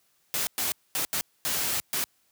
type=noise bursts at uneven times; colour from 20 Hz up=white; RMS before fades=-28 dBFS; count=6; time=0.34-0.47 / 0.58-0.72 / 0.95-1.05 / 1.13-1.21 / 1.45-1.8 / 1.93-2.04 s; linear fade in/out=0 ms; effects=white hiss -68 dBFS RMS until 2.31 s + high-pass 60 Hz 12 dB/octave